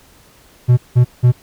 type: tone bursts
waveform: triangle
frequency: 123.2 Hz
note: B2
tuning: 4 cents flat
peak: -4 dBFS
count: 3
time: 0.68-1.322 s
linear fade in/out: 20 ms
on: 94 ms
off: 180 ms
effects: pink hiss -48 dBFS RMS until 1.42 s